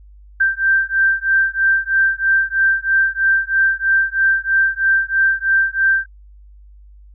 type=beating tone pair; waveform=sine; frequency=1568 / 1571.1 Hz; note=G6 / G6; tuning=0 / +3 cents; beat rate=3.1 Hz; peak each=-16 / -16 dBFS; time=0.4-6.06 s; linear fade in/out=10 ms; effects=added 50 Hz sine -40 dBFS peak until 7.14 s